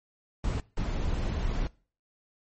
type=noise bursts at uneven times; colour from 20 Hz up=brown; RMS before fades=-29 dBFS; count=2; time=0.44-0.6 / 0.77-1.67 s; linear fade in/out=2 ms; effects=noise-tail reverb RT60 0.4 s tail -22 dB re dry + MP3 32 kbps